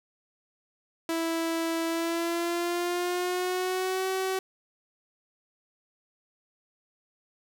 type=tone with pitch glide; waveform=sawtooth; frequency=329.6 to 378.6 Hz; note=E4 to F#4; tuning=0 to +40 cents; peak=-23 dBFS; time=1.09-4.39 s; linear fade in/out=2 ms; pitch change=+240 cents; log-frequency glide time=1.87-4.08 s; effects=none